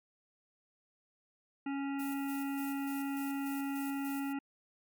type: harmonic tone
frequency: 277.2 Hz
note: C#4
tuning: in tune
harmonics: 1 / 3 / 5 / 7 / 9 / 10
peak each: -34 / -44 / -48 / -51 / -53 / -54 dBFS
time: 1.66-4.39 s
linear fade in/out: 5 ms
type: noise with tremolo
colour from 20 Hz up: violet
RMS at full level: -47 dBFS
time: 1.99-4.33 s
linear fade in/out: 5 ms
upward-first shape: square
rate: 3.4 Hz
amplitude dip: 50%
effects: MP3 96 kbps